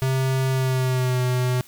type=tone with pitch glide; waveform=square; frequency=132 to 125.89 Hz; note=C3 to B2; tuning=+16 to +34 cents; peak=-20 dBFS; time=0.02-1.61 s; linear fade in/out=0 ms; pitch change=-82 cents; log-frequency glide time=0.5-1.22 s; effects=white hiss -49 dBFS RMS until 1.67 s